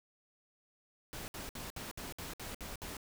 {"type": "noise bursts", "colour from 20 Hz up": "pink", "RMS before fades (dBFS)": -44, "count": 9, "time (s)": [1.13, 2.968], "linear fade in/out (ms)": 0, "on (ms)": 150, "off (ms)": 61, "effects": []}